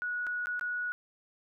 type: tone with dropouts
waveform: sine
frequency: 1462 Hz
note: F#6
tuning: 21 cents flat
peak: -31 dBFS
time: 0.02-0.92 s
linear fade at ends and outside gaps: 0 ms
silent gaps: 0.267-0.27 / 0.458-0.47 / 0.595-0.611 s
effects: none